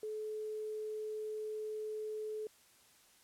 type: tone with quantisation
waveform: sine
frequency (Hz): 430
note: A4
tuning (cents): -40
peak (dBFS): -38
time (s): 0.03-2.47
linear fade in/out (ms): 2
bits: 11
effects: white hiss -65 dBFS RMS until 3.23 s + low-pass 12000 Hz 12 dB/octave